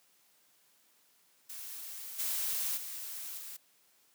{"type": "noise with level steps", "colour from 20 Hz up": "blue", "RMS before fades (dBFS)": [-44, -34, -42, -45], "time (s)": [1.49, 3.57], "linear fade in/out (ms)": 10, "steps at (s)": [2.18, 2.76, 3.37], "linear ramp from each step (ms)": 20, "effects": ["white hiss -68 dBFS RMS until 4.14 s", "high-pass 150 Hz 12 dB/octave"]}